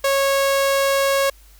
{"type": "tone", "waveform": "sawtooth", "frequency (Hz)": 550, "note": "C#5", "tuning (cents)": -14, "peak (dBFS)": -12, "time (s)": [0.04, 1.3], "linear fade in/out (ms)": 5, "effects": ["added 50 Hz sine -46 dBFS peak until 1.59 s", "white hiss -53 dBFS RMS until 1.59 s"]}